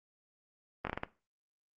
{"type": "slowing click train", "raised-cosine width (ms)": 0.5, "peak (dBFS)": -19, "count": 6, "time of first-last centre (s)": [0.85, 1.034], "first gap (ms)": 20, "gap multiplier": 1.31, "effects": ["noise-tail reverb RT60 0.3 s tail -17 dB re dry", "Opus 24 kbps"]}